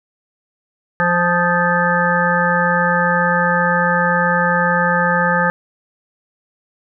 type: harmonic tone with a mistuned harmonic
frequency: 174.5 Hz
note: F3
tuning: 1 cent flat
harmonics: 1 / 3 / 5 / 7 / 9 / 10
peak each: -20 / -20 / -20 / -20 / -20 / -20 dBFS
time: 1-5.5 s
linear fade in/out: 0 ms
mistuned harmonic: 7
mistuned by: +30 cents
effects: none